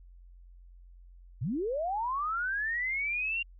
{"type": "linear sweep", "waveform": "sine", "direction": "up", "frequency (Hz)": [96.9, 2794], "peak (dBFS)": -29, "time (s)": [1.41, 3.43], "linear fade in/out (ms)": 10, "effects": ["added 44 Hz sine -50 dBFS peak until 3.59 s"]}